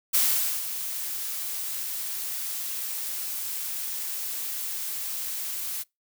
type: noise with ADSR envelope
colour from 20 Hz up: blue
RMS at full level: -21 dBFS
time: 0.13-5.84 s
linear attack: 18 ms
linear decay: 470 ms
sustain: -11 dB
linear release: 28 ms
effects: noise-tail reverb RT60 0.2 s tail -25 dB re dry